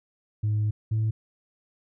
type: tone pair in turn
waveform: sine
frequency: 106.2 / 109.63 Hz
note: G#2 / A2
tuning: +39 / -6 cents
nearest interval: minor second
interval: 55 cents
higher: second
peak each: -20 dBFS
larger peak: neither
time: 0.43-0.71 / 0.91-1.11 s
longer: first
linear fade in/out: 10 ms
effects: tanh soft clip ceiling -20 dBFS